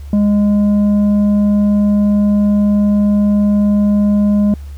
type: tone with tanh clipping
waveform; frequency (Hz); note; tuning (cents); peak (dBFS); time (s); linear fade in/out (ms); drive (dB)
sine; 205.8; G#3; -16; -10; 0.13-4.54; 2; 6
effects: added 71 Hz sine -26 dBFS peak until 4.77 s + pink hiss -48 dBFS RMS until 4.77 s